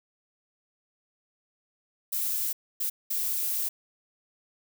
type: noise bursts at uneven times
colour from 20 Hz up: violet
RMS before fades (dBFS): -29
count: 3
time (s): 2.12-2.53 / 2.8-2.9 / 3.1-3.69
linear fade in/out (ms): 10
effects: none